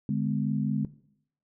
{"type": "chord", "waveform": "sine", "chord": "G# diminished", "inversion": "second", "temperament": "equal with one note detuned", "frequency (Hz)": [146.83, 207.7, 252.3], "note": ["D3", "G#3", "B3"], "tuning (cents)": [0, 0, 37], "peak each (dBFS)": [-29, -28, -32], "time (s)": [0.09, 0.85], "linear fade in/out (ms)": 2, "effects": ["noise-tail reverb RT60 0.7 s tail -18 dB re dry"]}